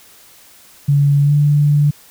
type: tone with pitch glide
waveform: sine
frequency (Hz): 142.6 to 146.44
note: C#3 to D3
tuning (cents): +49 to -5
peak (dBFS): -9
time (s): 0.88-1.91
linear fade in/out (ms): 10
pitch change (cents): +46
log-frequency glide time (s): 1.23-1.33
effects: white hiss -45 dBFS RMS until 2.1 s